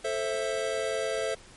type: chord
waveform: square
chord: A minor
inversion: none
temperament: equal with one note detuned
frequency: 440 / 529.6 / 659.3 Hz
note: A4 / C5 / E5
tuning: 0 / +21 / 0 cents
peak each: -33 dBFS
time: 0.04-1.35 s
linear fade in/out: 10 ms
effects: pink hiss -52 dBFS RMS until 1.56 s + MP3 48 kbps